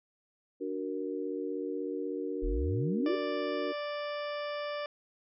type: chord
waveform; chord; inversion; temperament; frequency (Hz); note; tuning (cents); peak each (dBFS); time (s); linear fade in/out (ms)
sine; D augmented; none; equal; 293.7 / 370 / 466.2; D4 / F#4 / A#4; 0 / 0 / 0; -37; 0.6-3.73; 20
type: exponential sweep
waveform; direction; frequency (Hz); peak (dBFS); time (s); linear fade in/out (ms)
sine; up; 35.93 to 415.3; -29; 2.42-3.16; 20
type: harmonic tone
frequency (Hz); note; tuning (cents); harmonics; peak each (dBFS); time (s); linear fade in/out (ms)
587.3; D5; 0; 1 / 2 / 3 / 4 / 5 / 6 / 8 / 9; -35 / -41 / -45 / -47 / -49 / -51 / -53 / -54; 3.06-4.86; 2
effects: none